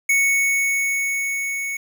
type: tone with level ramp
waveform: square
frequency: 2217 Hz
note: C#7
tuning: in tune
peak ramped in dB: -15 to -25 dBFS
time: 0.09-1.77 s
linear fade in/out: 5 ms
effects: 8-bit